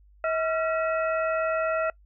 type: harmonic tone with a mistuned harmonic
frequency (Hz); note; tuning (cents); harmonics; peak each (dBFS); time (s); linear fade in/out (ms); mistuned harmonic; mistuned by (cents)
642; E5; -46; 1 / 2 / 3 / 4; -25 / -28 / -37 / -38; 0.24-1.9; 2; 2; +110
effects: noise-tail reverb RT60 0.1 s tail -24 dB re dry + added 50 Hz sine -53 dBFS peak until 2.05 s